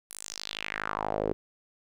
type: tone with band-pass filter sweep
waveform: sawtooth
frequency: 52.3 Hz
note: G#1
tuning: 13 cents sharp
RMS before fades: -34 dBFS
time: 0.1-1.33 s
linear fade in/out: 0 ms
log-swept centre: 11000 to 390 Hz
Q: 3.3
effects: none